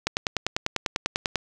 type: click train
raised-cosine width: 0.2 ms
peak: -6 dBFS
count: 14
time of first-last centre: 0.07-1.357 s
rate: 10.1 Hz
effects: none